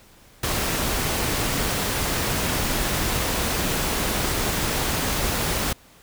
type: noise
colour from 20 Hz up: pink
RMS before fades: -24 dBFS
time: 0.43-5.73 s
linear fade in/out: 5 ms
effects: pink hiss -52 dBFS RMS until 6.02 s